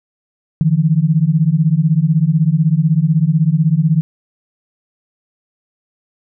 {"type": "beating tone pair", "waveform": "sine", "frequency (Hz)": [150.6, 166.6], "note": ["D3", "E3"], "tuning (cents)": [44, 19], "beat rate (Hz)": 16, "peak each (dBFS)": -13, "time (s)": [0.61, 4.01], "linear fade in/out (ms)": 0, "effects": []}